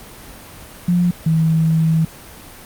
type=tone pair in turn; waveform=sine; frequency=176.2 / 160.89 Hz; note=F3 / E3; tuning=+16 / -42 cents; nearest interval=major second; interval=158 cents; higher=first; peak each=-12 dBFS; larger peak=neither; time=0.88-1.11 / 1.26-2.05 s; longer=second; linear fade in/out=5 ms; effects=pink hiss -38 dBFS RMS until 2.65 s + Opus 32 kbps